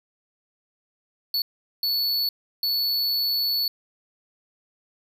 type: tone bursts at uneven times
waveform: square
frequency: 4435 Hz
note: C#8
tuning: in tune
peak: -22 dBFS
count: 3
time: 1.34-1.42 / 1.83-2.29 / 2.63-3.68 s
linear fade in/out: 2 ms
effects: none